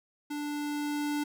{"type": "tone with level ramp", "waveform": "square", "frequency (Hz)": 293.7, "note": "D4", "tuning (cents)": 0, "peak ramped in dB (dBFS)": [-34, -29], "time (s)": [0.3, 1.24], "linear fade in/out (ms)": 10, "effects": []}